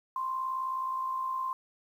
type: tone with amplitude modulation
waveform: sine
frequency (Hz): 1046.5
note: C6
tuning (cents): 0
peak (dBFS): -28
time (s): 0.16-1.53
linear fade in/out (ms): 2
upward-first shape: sine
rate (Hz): 59.3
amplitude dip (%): 45
effects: 10-bit